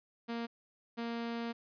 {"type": "tone pair in turn", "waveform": "sawtooth", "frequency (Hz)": [233.1, 233.1], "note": ["A#3", "A#3"], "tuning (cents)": [0, 0], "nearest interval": "unison", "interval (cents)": 0, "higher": "neither", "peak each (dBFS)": [-32, -32], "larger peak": "neither", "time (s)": [[0.28, 0.47], [0.97, 1.53]], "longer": "second", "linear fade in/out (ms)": 20, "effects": ["resampled to 11025 Hz"]}